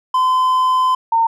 triangle / sine tone pair in turn, 1024 / 912.3 Hz, C6 / A#5, -38 / -38 cents, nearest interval major second, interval 200 cents, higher first, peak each -10 / -11 dBFS, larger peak first, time 0.14-0.95 / 1.12-1.27 s, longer first, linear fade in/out 5 ms, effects none

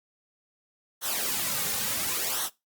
white noise with flanger, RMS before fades -29 dBFS, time 1.01-2.5 s, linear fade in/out 50 ms, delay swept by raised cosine 0.41 to 3.11 ms, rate 0.71 Hz, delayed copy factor -0.65, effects noise-tail reverb RT60 0.2 s tail -20 dB re dry + Opus 48 kbps

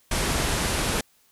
pink low-pass noise, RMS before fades -25 dBFS, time 0.11-1.01 s, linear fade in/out 5 ms, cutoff 12000 Hz, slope 96 dB/octave, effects white hiss -62 dBFS RMS until 1.31 s

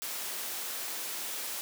white high-pass noise, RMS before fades -37 dBFS, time 0.02-1.61 s, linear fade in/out 0 ms, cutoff 280 Hz, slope 12 dB/octave, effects none

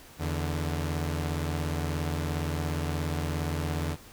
sawtooth tone pair together, 81.98 / 146.83 Hz, E2 / D3, -9 / 0 cents, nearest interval minor seventh, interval 1009 cents, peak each -26 / -29 dBFS, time 0.18-3.97 s, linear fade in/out 50 ms, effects pink hiss -51 dBFS RMS until 4.12 s

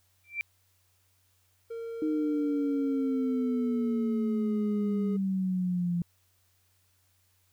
sine tone with exponential growth, 2349 Hz, D7, in tune, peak -25 dBFS, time 0.24-0.41 s, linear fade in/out 0 ms, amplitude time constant 36 ms
triangle tone with pitch glide, 459.6 to 416.6 Hz, A#4 to G#4, -25 to +5 cents, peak -33 dBFS, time 1.7-5.17 s, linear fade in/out 10 ms, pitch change -170 cents, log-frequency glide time 2.81-4.53 s
sine exponential sweep, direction down, 311.1 to 171.7 Hz, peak -26 dBFS, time 2.02-6.02 s, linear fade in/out 2 ms
effects added 92 Hz sine -70 dBFS peak until 7.52 s + white hiss -70 dBFS RMS until 7.52 s

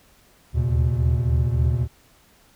triangle tone cluster, 74.9 / 78.5 / 119.7 / 134.5 Hz, D2 / D#2 / A#2 / C3, +35 / +16 / +46 / +48 cents, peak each -23 / -20 / -19 / -27 dBFS, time 0.53-1.88 s, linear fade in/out 50 ms, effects pink hiss -56 dBFS RMS until 2.55 s

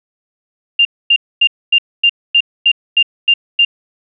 sine tone bursts, 2794 Hz, F7, in tune, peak -6 dBFS, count 10, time 0.79-3.65 s, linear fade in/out 5 ms, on 61 ms, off 250 ms, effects none

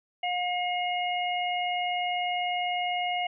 harmonic tone, 716 Hz, F5, 43 cents sharp, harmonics 1 / 3 / 4, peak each -28 / -33 / -34 dBFS, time 0.23-3.27 s, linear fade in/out 5 ms, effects none

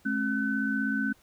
sine tone cluster, 213.9 / 270 / 1512 Hz, A3 / C#4 / F#6, -49 / -45 / +37 cents, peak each -30 dBFS, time 0.05-1.13 s, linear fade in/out 10 ms, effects pink hiss -62 dBFS RMS until 1.22 s

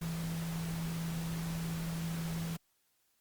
sine tone in noise, 165.3 Hz, E3, 5 cents sharp, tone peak -35 dBFS, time 0.01-2.57 s, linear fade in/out 10 ms, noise pink, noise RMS -45 dBFS, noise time 0.01-2.57 s, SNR +7 dB, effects white hiss -75 dBFS RMS until 3.2 s + Opus 48 kbps

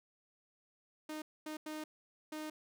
sawtooth tone bursts at uneven times, 308.1 Hz, D#4, 17 cents flat, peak -37 dBFS, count 4, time 1.09-1.22 / 1.46-1.57 / 1.66-1.84 / 2.32-2.5 s, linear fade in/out 5 ms, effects none

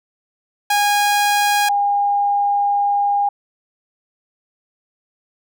sawtooth / sine tone pair in turn, 821 / 810.6 Hz, G#5 / G#5, -20 / -42 cents, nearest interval unison, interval 22 cents, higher first, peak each -10 / -14 dBFS, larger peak first, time 0.7-1.69 / 1.69-3.29 s, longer second, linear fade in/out 5 ms, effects none

